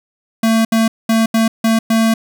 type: tone bursts at uneven times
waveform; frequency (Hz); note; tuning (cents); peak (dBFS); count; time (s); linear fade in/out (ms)
square; 224.7; A3; +37; -11; 6; 0.43-0.65 / 0.72-0.88 / 1.09-1.26 / 1.34-1.48 / 1.64-1.79 / 1.9-2.14; 5
effects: none